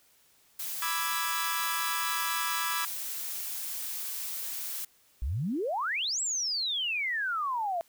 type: noise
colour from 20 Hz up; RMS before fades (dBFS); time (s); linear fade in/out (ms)
blue; -36; 0.59-4.85; 5
type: chord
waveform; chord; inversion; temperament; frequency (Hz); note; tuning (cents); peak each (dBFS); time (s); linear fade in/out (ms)
sawtooth; E dominant seventh; second; equal; 987.8 / 1174.7 / 1318.5 / 1661.2; B5 / D6 / E6 / G#6; 0 / 0 / 0 / 0; -32; 0.82-2.85; 2
type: exponential two-way sweep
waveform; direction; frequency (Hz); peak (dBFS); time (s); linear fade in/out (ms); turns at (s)
sine; up then down; 55 to 7902 to 656; -28; 5.22-7.81; 0; 6.21
effects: white hiss -64 dBFS RMS until 7.88 s